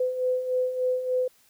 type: beating tone pair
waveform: sine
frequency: 504 / 507.4 Hz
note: B4 / B4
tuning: +35 / +47 cents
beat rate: 3.4 Hz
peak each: -31 / -24 dBFS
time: 0-1.28 s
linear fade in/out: 5 ms
effects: white hiss -61 dBFS RMS until 1.49 s